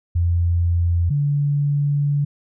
sine tone pair in turn, 86 / 143.97 Hz, F2 / D3, -26 / -34 cents, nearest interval major sixth, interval 892 cents, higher second, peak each -15 / -16 dBFS, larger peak first, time 0.15-1.1 / 1.1-2.25 s, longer second, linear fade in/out 10 ms, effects none

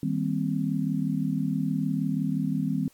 sine chord, C minor seventh, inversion first, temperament just, 156.98 / 196.22 / 235.5 / 261.6 Hz, Eb3 / G3 / Bb3 / C4, +16 / +2 / +18 / 0 cents, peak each -29 / -29 / -34 / -29 dBFS, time 0.03-2.88 s, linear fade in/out 2 ms, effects white hiss -61 dBFS RMS until 2.93 s + AAC 64 kbps

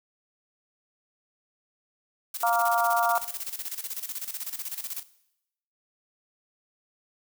blue noise with tremolo, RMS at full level -33 dBFS, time 2.34-5.03 s, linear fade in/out 5 ms, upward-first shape square, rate 16 Hz, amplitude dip 75%
harmonic tone, 233.2 Hz, A#3, 1 cent sharp, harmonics 3 / 4 / 5 / 6, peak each -24 / -26 / -29 / -31 dBFS, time 2.43-3.18 s, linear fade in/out 2 ms
effects noise-tail reverb RT60 0.8 s tail -17 dB re dry

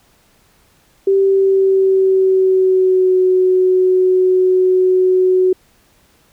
sine tone with pitch glide, 390 to 370.2 Hz, G4 to F#4, -9 to +1 cents, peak -9 dBFS, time 1.07-5.53 s, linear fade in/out 5 ms, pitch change -90 cents, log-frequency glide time 1.17-3.17 s, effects pink hiss -54 dBFS RMS until 6.32 s

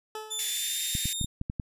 20% pulse tone with exponential decay, 432.9 Hz, A4, 28 cents flat, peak -28 dBFS, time 0.15-0.66 s, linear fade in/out 2 ms, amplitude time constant 110 ms
20% pulse tone with pitch glide, 3520 to 3665 Hz, A7 to A#7, 0 to -30 cents, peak -25 dBFS, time 0.3-1.26 s, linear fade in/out 20 ms, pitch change +70 cents, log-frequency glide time 0.46-0.84 s
white high-pass noise, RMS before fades -33 dBFS, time 0.39-1.13 s, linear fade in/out 0 ms, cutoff 1700 Hz, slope 96 dB/octave
clicks, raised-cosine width 5 ms, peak -19 dBFS, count 7, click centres 0.952 / 1.056 / 1.213 / 1.245 / 1.414 / 1.499 / 1.598 s
effects resampled to 32000 Hz

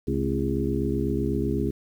harmonic tone with a mistuned harmonic, 68 Hz, C#2, 33 cents flat, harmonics 1 / 2 / 3 / 4 / 5 / 6, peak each -30 / -30 / -30 / -30 / -30 / -30 dBFS, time 0.07-1.71 s, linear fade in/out 10 ms, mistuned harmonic 3, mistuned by +97 cents, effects 9-bit

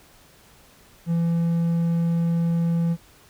triangle tone, 168.2 Hz, E3, 35 cents sharp, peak -17 dBFS, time 1.06-2.97 s, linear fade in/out 50 ms, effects pink hiss -53 dBFS RMS until 3.29 s

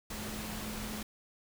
sine tone in noise, 213.8 Hz, A3, 49 cents flat, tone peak -42 dBFS, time 0.1-1.03 s, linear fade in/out 5 ms, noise pink, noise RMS -41 dBFS, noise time 0.1-1.03 s, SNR -4 dB, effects none

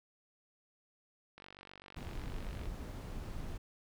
click train, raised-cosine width 0.3 ms, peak -35 dBFS, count 62, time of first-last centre 1.38-2.656 s, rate 47.8 Hz
brown noise, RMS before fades -42 dBFS, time 1.96-3.58 s, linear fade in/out 10 ms
effects none

